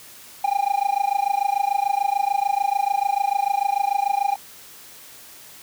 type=tone with amplitude modulation; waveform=triangle; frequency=803 Hz; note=G5; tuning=41 cents sharp; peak=-13 dBFS; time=0.44-4.36 s; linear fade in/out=5 ms; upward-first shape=sine; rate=26.8 Hz; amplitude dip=95%; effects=white hiss -44 dBFS RMS until 5.62 s + high-pass 60 Hz 12 dB/octave